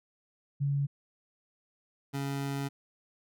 sine / 25% pulse tone pair in turn, 141 / 138.98 Hz, C#3 / C#3, +30 / +5 cents, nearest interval unison, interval 25 cents, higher first, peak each -26 / -28 dBFS, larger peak first, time 0.6-0.87 / 2.13-2.69 s, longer second, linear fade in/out 20 ms, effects none

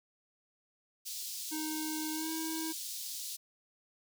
pink high-pass noise, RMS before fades -41 dBFS, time 1.05-3.37 s, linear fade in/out 20 ms, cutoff 4000 Hz, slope 24 dB/octave
square tone with pitch glide, 311.1 to 320.6 Hz, D#4 to E4, 0 to -48 cents, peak -37 dBFS, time 1.51-2.73 s, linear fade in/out 20 ms, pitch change +52 cents, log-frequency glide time 2.13-2.3 s
effects none

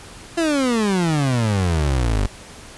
30% pulse exponential sweep, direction down, 344.6 to 47.07 Hz, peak -14 dBFS, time 0.37-2.27 s, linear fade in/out 10 ms, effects pink hiss -40 dBFS RMS until 2.77 s + resampled to 24000 Hz

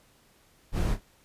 brown noise with echo, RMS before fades -25 dBFS, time 0.72-0.97 s, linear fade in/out 50 ms, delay 29 ms, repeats 2, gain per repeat -11 dB, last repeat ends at 1.028 s, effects pink hiss -62 dBFS RMS until 1.24 s + resampled to 32000 Hz

